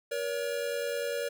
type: tone pair together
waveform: square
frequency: 475.9 / 566 Hz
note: A#4 / C#5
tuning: +36 / +36 cents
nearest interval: minor third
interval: 300 cents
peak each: -34 / -34 dBFS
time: 0.11-1.29 s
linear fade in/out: 10 ms
effects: none